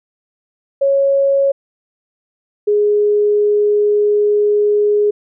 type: tone pair in turn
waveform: sine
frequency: 552 / 415.7 Hz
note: C#5 / G#4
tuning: -7 / +2 cents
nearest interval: perfect fourth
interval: 491 cents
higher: first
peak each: -10 dBFS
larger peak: neither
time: 0.81-1.52 / 2.67-5.11 s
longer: second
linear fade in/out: 10 ms
effects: none